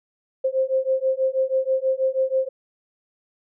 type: beating tone pair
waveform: sine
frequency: 523.3 / 529.5 Hz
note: C5 / C5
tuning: 0 / +21 cents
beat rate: 6.2 Hz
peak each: -22 dBFS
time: 0.44-2.49 s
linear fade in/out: 10 ms
effects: none